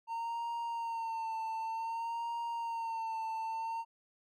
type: tone with vibrato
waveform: triangle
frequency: 913 Hz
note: A#5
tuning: 36 cents flat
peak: -33 dBFS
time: 0.07-3.85 s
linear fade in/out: 50 ms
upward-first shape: sine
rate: 0.54 Hz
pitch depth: 40 cents each way
effects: none